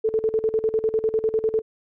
sine tone with tremolo, 440 Hz, A4, in tune, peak -17 dBFS, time 0.04-1.62 s, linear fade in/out 10 ms, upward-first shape square, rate 10 Hz, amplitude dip 80%, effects none

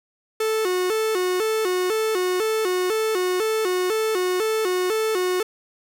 45% pulse tone with vibrato, 400.3 Hz, G4, 36 cents sharp, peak -20 dBFS, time 0.4-5.43 s, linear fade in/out 5 ms, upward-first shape square, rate 2 Hz, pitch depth 160 cents each way, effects none

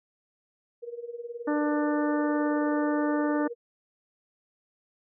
sine tone with tremolo, 473.9 Hz, A#4, 28 cents sharp, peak -32 dBFS, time 0.82-3.55 s, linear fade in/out 20 ms, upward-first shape sine, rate 19 Hz, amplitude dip 80%
harmonic tone, 297 Hz, D4, 20 cents sharp, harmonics 1 / 2 / 3 / 4 / 5 / 6, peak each -25 / -31 / -35 / -37 / -39 / -41 dBFS, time 1.47-3.48 s, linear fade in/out 10 ms
effects none

